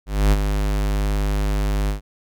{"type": "tone with ADSR envelope", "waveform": "square", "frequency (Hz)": 50.6, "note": "G#1", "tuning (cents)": -44, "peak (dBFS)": -12, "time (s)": [0.06, 2.01], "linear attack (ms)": 260, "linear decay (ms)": 36, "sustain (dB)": -7, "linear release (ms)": 120, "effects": []}